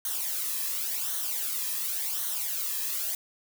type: noise with flanger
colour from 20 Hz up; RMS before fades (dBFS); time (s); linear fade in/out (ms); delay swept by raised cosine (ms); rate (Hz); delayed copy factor
blue; -31; 0.05-3.15; 2; 0.4 to 1.4; 0.91; -0.7
effects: none